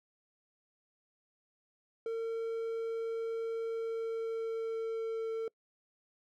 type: tone with pitch glide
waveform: triangle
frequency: 454.6 to 449.4 Hz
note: A#4 to A4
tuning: -43 to +37 cents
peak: -31 dBFS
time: 2.06-5.48 s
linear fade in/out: 2 ms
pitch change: -20 cents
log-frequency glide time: 3.65-5.21 s
effects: noise-tail reverb RT60 0.1 s tail -25 dB re dry